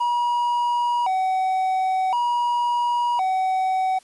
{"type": "tone with vibrato", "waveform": "triangle", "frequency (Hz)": 851, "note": "G#5", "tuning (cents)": 42, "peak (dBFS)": -17, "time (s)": [0, 3.99], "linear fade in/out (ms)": 10, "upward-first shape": "square", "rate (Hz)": 0.47, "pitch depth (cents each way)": 210, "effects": ["white hiss -54 dBFS RMS until 4.03 s", "resampled to 24000 Hz"]}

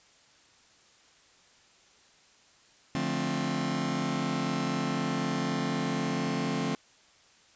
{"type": "chord", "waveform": "sawtooth", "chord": "D minor seventh", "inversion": "none", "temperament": "just", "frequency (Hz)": [146.83, 176.2, 220.2, 264.3], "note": ["D3", "F3", "A3", "C4"], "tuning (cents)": [0, 16, 2, 18], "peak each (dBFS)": [-31, -30, -30, -28], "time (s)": [2.95, 6.75], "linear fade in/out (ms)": 0, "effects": ["white hiss -60 dBFS RMS until 7.55 s", "resampled to 16000 Hz"]}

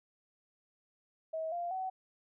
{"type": "tone with pitch steps", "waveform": "sine", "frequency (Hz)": [641, 695, 753.5], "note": ["E5", "F5", "F#5"], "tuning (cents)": [-49, -9, 31], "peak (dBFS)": -34, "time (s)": [1.33, 1.9], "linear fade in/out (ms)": 10, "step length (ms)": 190, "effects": []}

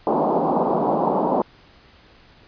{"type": "band-pass noise", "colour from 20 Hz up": "white", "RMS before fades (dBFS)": -20, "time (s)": [0.07, 1.42], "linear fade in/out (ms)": 0, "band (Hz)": [160, 970], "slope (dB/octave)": 48, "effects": ["pink hiss -51 dBFS RMS until 2.47 s", "resampled to 11025 Hz"]}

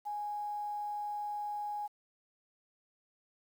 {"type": "tone with quantisation", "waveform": "sine", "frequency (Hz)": 830.6, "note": "G#5", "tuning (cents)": 0, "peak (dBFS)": -35, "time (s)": [0.05, 1.88], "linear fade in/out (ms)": 20, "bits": 10, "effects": []}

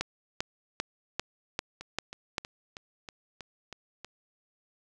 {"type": "two click trains", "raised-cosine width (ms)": 0.2, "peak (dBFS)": [-12, -24], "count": [7, 8], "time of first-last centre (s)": [[0.01, 2.382], [1.81, 4.046]], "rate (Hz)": [2.53, 3.13], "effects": []}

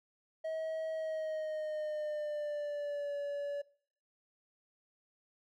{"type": "tone with pitch glide", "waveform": "triangle", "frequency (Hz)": [639, 572.6], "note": ["D#5", "D5"], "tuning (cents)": [46, -44], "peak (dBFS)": -33, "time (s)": [0.44, 3.62], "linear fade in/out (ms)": 10, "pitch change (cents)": -190, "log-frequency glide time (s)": [0.92, 3.15], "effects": ["noise-tail reverb RT60 0.5 s tail -21 dB re dry"]}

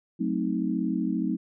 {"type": "chord", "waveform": "sine", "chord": "F# diminished seventh", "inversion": "none", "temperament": "equal with one note detuned", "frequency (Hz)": [185, 220, 261.6, 314.9], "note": ["F#3", "A3", "C4", "Eb4"], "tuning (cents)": [0, 0, 0, 21], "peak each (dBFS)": -30, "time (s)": [0.19, 1.37], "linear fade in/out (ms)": 20, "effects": []}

